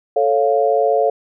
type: chord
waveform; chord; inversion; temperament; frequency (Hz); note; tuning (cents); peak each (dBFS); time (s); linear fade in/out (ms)
sine; A augmented; none; equal; 440 / 554.4 / 698.5; A4 / C#5 / E#5; 0 / 0 / 0; -17; 0.16-1.1; 5
effects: none